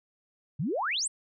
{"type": "exponential sweep", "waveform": "sine", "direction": "up", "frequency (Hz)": [124.2, 9397], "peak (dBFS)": -27, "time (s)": [0.59, 1.08], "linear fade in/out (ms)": 10, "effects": []}